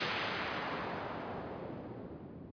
white noise with low-pass filter sweep, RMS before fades -40 dBFS, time 0-2.51 s, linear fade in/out 10 ms, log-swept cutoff 3100 to 210 Hz, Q 0.73, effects high-pass 100 Hz 12 dB/octave + resampled to 11025 Hz

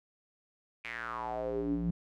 square tone with band-pass filter sweep, 58 Hz, A#1, 8 cents flat, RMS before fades -35 dBFS, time 0.84-1.91 s, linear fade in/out 10 ms, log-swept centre 2400 to 180 Hz, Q 5.9, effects none

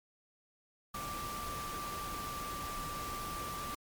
sine tone in noise, 1174.7 Hz, D6, in tune, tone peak -40 dBFS, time 0.94-3.75 s, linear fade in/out 5 ms, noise pink, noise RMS -43 dBFS, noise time 0.94-3.75 s, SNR 0 dB, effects MP3 96 kbps

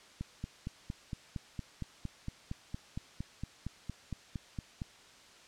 click train, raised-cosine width 5 ms, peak -25 dBFS, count 21, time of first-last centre 0.21-4.818 s, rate 4.34 Hz, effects white hiss -57 dBFS RMS until 5.47 s + low-pass 6000 Hz 12 dB/octave

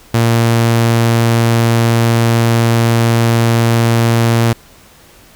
sawtooth tone, 115.9 Hz, A#2, 10 cents flat, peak -5 dBFS, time 0.14-4.53 s, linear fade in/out 5 ms, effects pink hiss -43 dBFS RMS until 5.35 s

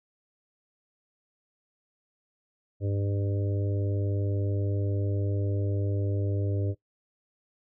harmonic tone, 100.2 Hz, G2, 38 cents sharp, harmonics 1 / 3 / 4 / 5 / 6, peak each -26 / -36 / -38 / -40 / -42 dBFS, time 2.8-6.75 s, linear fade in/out 50 ms, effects noise-tail reverb RT60 0.1 s tail -17 dB re dry

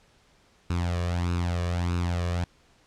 sawtooth tone with flanger, 87.31 Hz, F2, in tune, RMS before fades -27 dBFS, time 0.7-2.44 s, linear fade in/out 0 ms, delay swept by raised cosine 0.76 to 1.76 ms, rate 1.6 Hz, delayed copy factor +0.65, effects pink hiss -61 dBFS RMS until 2.86 s + low-pass 7000 Hz 12 dB/octave

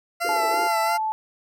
20% pulse tone with vibrato, 680 Hz, F5, 46 cents flat, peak -18 dBFS, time 0.2-0.98 s, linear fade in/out 20 ms, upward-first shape sine, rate 2.9 Hz, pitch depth 40 cents each way
pink band-pass noise, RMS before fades -33 dBFS, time 0.24-0.68 s, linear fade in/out 10 ms, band 340 to 500 Hz, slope 48 dB/octave
sine tone with pitch glide, 866 to 872 Hz, A5 to A5, -28 to -16 cents, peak -22 dBFS, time 0.29-1.12 s, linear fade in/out 0 ms, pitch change +12 cents, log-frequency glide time 0.52-0.7 s
effects none

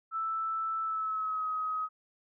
sine tone with pitch glide, 1320 to 1265.5 Hz, E6 to D#6, +2 to +29 cents, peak -30 dBFS, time 0.11-1.89 s, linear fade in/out 50 ms, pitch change -73 cents, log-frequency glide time 0.82-1.47 s, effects none

